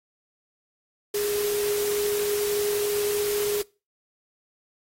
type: tone in noise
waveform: sine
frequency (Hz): 412.9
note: G#4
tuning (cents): -10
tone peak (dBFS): -24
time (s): 1.14-3.62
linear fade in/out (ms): 5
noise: white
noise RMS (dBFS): -32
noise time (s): 1.14-3.62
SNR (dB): +5
effects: noise-tail reverb RT60 0.3 s tail -22 dB re dry + AAC 48 kbps